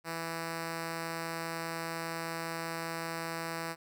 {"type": "tone", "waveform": "5% pulse", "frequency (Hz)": 165.1, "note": "E3", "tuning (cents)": 3, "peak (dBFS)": -24, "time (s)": [0.04, 3.76], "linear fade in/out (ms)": 50, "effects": []}